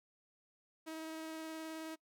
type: tone with vibrato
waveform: sawtooth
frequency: 319.1 Hz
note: D#4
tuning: 44 cents sharp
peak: -39 dBFS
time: 0.86-1.96 s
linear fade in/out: 20 ms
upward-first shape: sine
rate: 19 Hz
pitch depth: 11 cents each way
effects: noise-tail reverb RT60 0.1 s tail -23 dB re dry